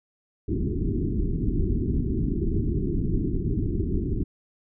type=low-pass noise; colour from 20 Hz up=pink; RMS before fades=-25 dBFS; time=0.48-4.24 s; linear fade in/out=10 ms; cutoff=400 Hz; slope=96 dB/octave; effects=none